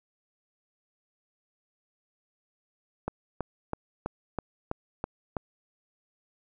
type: click train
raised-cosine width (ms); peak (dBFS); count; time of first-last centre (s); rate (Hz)
1; -16; 8; 3.08-5.368; 3.06
effects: none